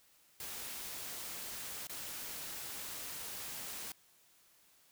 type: noise with dropouts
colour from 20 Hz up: white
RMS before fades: -44 dBFS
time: 0.4-3.92 s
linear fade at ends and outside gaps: 2 ms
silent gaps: 1.871-1.895 s
effects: white hiss -67 dBFS RMS until 4.91 s